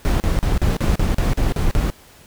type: noise bursts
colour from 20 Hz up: brown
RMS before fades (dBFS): -17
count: 10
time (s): 0.05-1.901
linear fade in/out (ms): 0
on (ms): 150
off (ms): 39
effects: pink hiss -47 dBFS RMS until 2.26 s